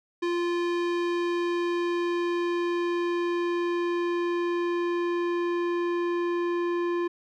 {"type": "tone with low-pass filter sweep", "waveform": "square", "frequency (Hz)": 347.1, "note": "F4", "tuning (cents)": -11, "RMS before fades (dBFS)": -27, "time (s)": [0.22, 7.08], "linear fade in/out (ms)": 10, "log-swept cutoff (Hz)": [3900, 1900], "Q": 0.72, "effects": []}